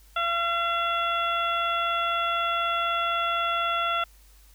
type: harmonic tone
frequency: 681 Hz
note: F5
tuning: 44 cents flat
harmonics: 1 / 2 / 3 / 4 / 5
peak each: -31 / -25 / -37 / -33 / -33 dBFS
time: 0.16-4.04 s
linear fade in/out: 5 ms
effects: added 50 Hz sine -52 dBFS peak until 4.54 s + white hiss -59 dBFS RMS until 4.54 s